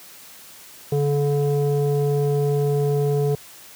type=tone with low-pass filter; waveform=square; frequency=143.7 Hz; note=D3; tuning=37 cents flat; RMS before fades=-20 dBFS; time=0.92-3.35 s; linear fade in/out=2 ms; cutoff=520 Hz; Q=4.7; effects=white hiss -44 dBFS RMS until 3.75 s + high-pass 80 Hz 12 dB/octave